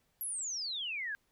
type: exponential sweep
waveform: sine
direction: down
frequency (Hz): 11840 to 1584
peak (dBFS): -35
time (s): 0.21-1.15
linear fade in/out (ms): 0
effects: pink hiss -75 dBFS RMS until 1.31 s